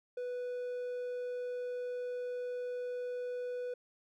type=tone; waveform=triangle; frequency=493.9 Hz; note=B4; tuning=in tune; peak=-34 dBFS; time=0.17-3.74 s; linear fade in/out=5 ms; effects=none